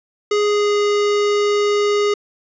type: tone with pitch glide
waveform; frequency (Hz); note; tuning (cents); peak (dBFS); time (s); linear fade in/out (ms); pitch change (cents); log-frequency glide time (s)
square; 415.3 to 412.4; G#4 to G#4; 0 to -12; -15; 0.31-2.14; 5; -12; 0.43-0.76
effects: resampled to 16000 Hz + 8-bit